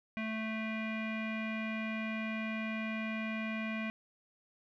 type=tone with low-pass filter; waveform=square; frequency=220 Hz; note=A3; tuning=in tune; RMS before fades=-37 dBFS; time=0.17-3.9 s; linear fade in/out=0 ms; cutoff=2300 Hz; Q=6.4; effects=none